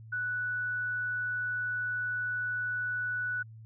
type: tone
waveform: sine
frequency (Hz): 1480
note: F#6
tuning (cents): 0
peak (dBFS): -30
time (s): 0.12-3.43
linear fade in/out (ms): 10
effects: added 111 Hz sine -46 dBFS peak until 3.65 s